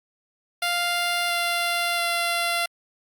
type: tone with pitch steps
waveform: 10% pulse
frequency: 698.5 / 693.3 / 688.1 Hz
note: F5 / F5 / F5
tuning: 0 / -13 / -26 cents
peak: -14 dBFS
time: 0.62-2.66 s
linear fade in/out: 5 ms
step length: 680 ms
effects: Opus 48 kbps